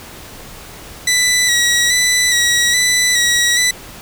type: tone with vibrato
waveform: 15% pulse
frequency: 1952 Hz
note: B6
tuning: 21 cents flat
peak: -5 dBFS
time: 1.07-3.71 s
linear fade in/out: 5 ms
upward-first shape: square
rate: 1.2 Hz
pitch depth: 31 cents each way
effects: pink hiss -35 dBFS RMS until 4.01 s